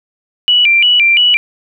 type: tone with vibrato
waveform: sine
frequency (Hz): 2637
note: E7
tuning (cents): 0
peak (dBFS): -6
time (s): 0.48-1.37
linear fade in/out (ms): 0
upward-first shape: square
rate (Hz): 2.9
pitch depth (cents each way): 190
effects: none